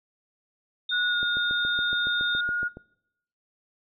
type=tone; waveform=sine; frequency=3658 Hz; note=A#7; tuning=33 cents flat; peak=-27 dBFS; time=0.89-2.41 s; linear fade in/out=5 ms
type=tone with pitch glide; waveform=sine; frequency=1460 to 1435.7 Hz; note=F#6 to F6; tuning=-24 to +47 cents; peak=-24 dBFS; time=0.91-2.69 s; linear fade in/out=20 ms; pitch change=-29 cents; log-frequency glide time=1.09-1.16 s
type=click train; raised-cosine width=2 ms; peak=-26 dBFS; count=12; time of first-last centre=1.23-2.771 s; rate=7.14 Hz
effects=noise-tail reverb RT60 0.8 s tail -23 dB re dry

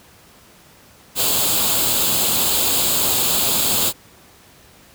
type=noise with comb filter; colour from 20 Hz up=white; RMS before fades=-18 dBFS; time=1.15-3.93 s; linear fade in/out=50 ms; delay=0.26 ms; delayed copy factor=+0.65; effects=pink hiss -48 dBFS RMS until 4.94 s + high-pass 60 Hz 12 dB/octave

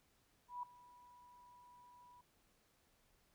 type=tone with ADSR envelope; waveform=sine; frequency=980 Hz; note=B5; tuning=14 cents flat; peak=-40 dBFS; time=0.48-2.21 s; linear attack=150 ms; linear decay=4 ms; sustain=-20 dB; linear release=3 ms; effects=pink hiss -75 dBFS RMS until 3.34 s

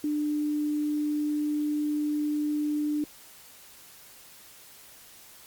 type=tone; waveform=sine; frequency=298.1 Hz; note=D4; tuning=26 cents sharp; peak=-25 dBFS; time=0.04-3.04 s; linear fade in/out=2 ms; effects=white hiss -51 dBFS RMS until 5.46 s + Opus 48 kbps

